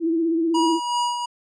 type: tone with vibrato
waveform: sine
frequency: 329.6 Hz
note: E4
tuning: in tune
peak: -18 dBFS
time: 0-0.8 s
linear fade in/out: 50 ms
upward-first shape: sine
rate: 16 Hz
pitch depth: 49 cents each way
type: tone with tremolo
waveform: square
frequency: 964 Hz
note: B5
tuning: 42 cents flat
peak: -20 dBFS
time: 0.54-1.26 s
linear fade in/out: 10 ms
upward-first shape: sine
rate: 2.7 Hz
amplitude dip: 50%
effects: resampled to 22050 Hz